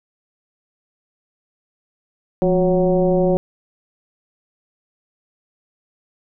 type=tone with frequency modulation; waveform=sine; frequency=363.9 Hz; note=F#4; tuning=29 cents flat; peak=-13 dBFS; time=2.42-3.37 s; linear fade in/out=0 ms; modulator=190 Hz; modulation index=1.4; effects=none